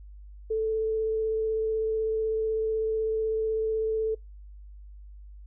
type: tone with vibrato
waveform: sine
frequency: 440 Hz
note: A4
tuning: in tune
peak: -24 dBFS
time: 0.5-4.15 s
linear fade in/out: 10 ms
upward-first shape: sine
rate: 16 Hz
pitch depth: 9 cents each way
effects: noise-tail reverb RT60 0.2 s tail -26 dB re dry + added 50 Hz sine -43 dBFS peak until 5.46 s